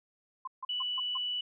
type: tone bursts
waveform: sine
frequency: 1042 Hz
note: C6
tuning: 7 cents flat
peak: -35 dBFS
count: 5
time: 0.45-1.175 s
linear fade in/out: 5 ms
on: 25 ms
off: 150 ms
type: tone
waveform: sine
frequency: 2960 Hz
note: F#7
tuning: in tune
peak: -31 dBFS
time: 0.69-1.41 s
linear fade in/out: 5 ms
effects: none